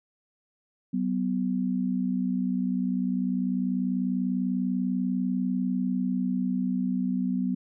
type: tone pair together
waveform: sine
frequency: 188.9 / 249.1 Hz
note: F#3 / B3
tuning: +36 / +15 cents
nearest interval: perfect fourth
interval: 479 cents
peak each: -27 dBFS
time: 0.93-7.55 s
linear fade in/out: 10 ms
effects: none